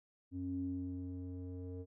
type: tone with low-pass filter sweep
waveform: square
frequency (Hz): 90.8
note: F#2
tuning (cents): -32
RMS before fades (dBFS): -42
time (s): 0.31-1.86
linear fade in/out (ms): 50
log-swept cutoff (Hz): 250 to 410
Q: 7.5
effects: none